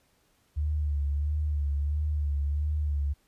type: tone with vibrato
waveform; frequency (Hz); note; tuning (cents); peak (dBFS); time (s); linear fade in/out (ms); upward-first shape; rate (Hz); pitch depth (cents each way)
sine; 73.42; D2; 0; -25; 0.56-3.14; 20; sine; 1.5; 54
effects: pink hiss -68 dBFS RMS until 3.27 s + resampled to 32000 Hz